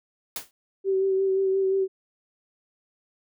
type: noise with exponential decay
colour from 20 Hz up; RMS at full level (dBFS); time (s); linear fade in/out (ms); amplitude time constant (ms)
white; -28; 0.36-0.51; 2; 31
type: tone with vibrato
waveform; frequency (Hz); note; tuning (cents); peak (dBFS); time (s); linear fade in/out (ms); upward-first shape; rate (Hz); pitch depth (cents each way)
sine; 384.5; G4; -33; -20; 0.84-1.88; 50; sine; 5.7; 21
effects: none